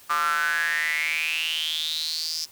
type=tone with high-pass filter sweep; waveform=square; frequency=79.4 Hz; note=D#2; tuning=36 cents sharp; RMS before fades=-26 dBFS; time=0.09-2.46 s; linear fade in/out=20 ms; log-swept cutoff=1200 to 5300 Hz; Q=9.2; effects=white hiss -51 dBFS RMS until 2.51 s